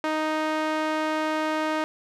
sawtooth tone with band-pass filter, 311.1 Hz, D#4, in tune, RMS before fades -26 dBFS, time 0.04-1.84 s, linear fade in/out 0 ms, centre 1100 Hz, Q 0.67, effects none

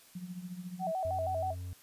sine tone with tremolo, 180 Hz, F#3, 47 cents flat, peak -36 dBFS, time 0.15-0.92 s, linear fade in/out 5 ms, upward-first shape triangle, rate 14 Hz, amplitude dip 80%
sine tone with vibrato, 698.5 Hz, F5, in tune, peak -31 dBFS, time 0.79-1.55 s, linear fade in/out 50 ms, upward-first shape square, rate 6.3 Hz, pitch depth 130 cents each way
triangle tone, 89.6 Hz, F2, 45 cents sharp, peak -36 dBFS, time 1.05-1.73 s, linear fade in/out 0 ms
effects white hiss -59 dBFS RMS until 1.82 s + resampled to 32000 Hz

